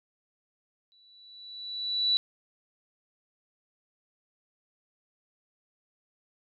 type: tone with exponential growth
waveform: sine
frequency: 3948 Hz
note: B7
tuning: 1 cent flat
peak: -20 dBFS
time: 0.92-2.17 s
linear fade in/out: 0 ms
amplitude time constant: 270 ms
effects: none